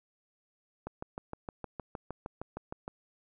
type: click train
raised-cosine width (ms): 1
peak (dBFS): -24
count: 14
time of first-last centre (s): 0.87-2.879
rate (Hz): 6.47
effects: none